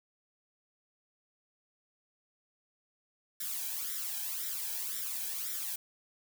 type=noise with flanger; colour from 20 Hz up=blue; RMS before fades=-37 dBFS; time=3.4-5.76 s; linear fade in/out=5 ms; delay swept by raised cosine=0.54 to 1.27 ms; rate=1.9 Hz; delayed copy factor=+0.7; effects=none